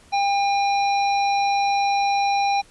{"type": "harmonic tone with a mistuned harmonic", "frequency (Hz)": 800, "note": "G5", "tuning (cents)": 35, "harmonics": [1, 3, 5, 7], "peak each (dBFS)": [-18, -28, -32, -35], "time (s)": [0.12, 2.62], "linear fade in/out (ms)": 20, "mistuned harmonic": 3, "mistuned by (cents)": 16, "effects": ["pink hiss -52 dBFS RMS until 2.7 s", "resampled to 24000 Hz"]}